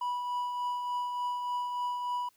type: tone with tremolo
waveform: triangle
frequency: 981 Hz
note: B5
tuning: 12 cents flat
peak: -27 dBFS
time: 0.01-2.29 s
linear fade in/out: 5 ms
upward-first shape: triangle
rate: 3.4 Hz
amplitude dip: 40%
effects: white hiss -68 dBFS RMS until 2.36 s